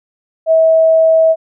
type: tone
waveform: sine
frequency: 646 Hz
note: E5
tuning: 35 cents flat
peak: -6 dBFS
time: 0.46-1.36 s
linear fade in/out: 50 ms
effects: none